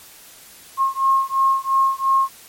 sine beating tone pair, 1075 / 1077.9 Hz, C6 / C#6, +47 / -49 cents, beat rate 2.9 Hz, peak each -18 dBFS, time 0.77-2.29 s, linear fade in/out 50 ms, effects white hiss -44 dBFS RMS until 2.48 s + MP3 64 kbps

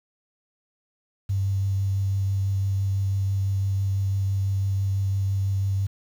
sine tone with vibrato, 97.6 Hz, G2, 7 cents flat, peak -21 dBFS, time 1.29-5.87 s, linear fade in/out 10 ms, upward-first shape triangle, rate 6 Hz, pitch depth 14 cents each way, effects 8-bit

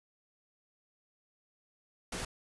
pink noise, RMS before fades -38 dBFS, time 2.12-2.25 s, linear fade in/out 5 ms, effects resampled to 24000 Hz

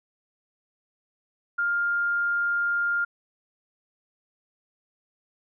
sine tone, 1404 Hz, F6, 9 cents sharp, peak -22 dBFS, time 1.58-3.05 s, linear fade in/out 10 ms, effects none

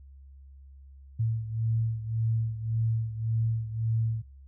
sine beating tone pair, 112.2 / 114 Hz, A2 / A#2, +34 / -38 cents, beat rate 1.8 Hz, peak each -27 / -32 dBFS, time 1.19-4.22 s, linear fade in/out 10 ms, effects noise-tail reverb RT60 0.3 s tail -25 dB re dry + added 68 Hz sine -47 dBFS peak until 4.47 s

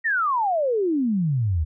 sine exponential sweep, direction down, 1901 to 73 Hz, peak -19 dBFS, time 0.04-1.65 s, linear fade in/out 20 ms, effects none

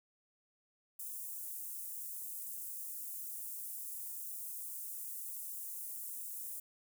white high-pass noise, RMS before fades -44 dBFS, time 0.99-6.6 s, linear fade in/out 5 ms, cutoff 8500 Hz, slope 24 dB/octave, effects none

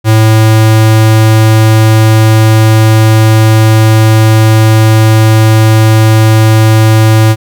square tone, 110 Hz, A2, in tune, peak -3 dBFS, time 0.04-7.36 s, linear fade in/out 50 ms, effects none

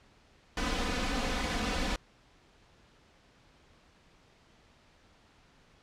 pink noise with comb filter, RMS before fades -31 dBFS, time 0.57-1.96 s, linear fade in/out 2 ms, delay 4 ms, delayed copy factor +1, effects pink hiss -62 dBFS RMS until 5.82 s + low-pass 5000 Hz 12 dB/octave

